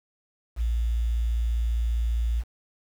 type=tone with quantisation; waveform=sine; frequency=57.5 Hz; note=A#1; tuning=23 cents flat; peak=-22 dBFS; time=0.56-2.44 s; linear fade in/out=50 ms; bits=8; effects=none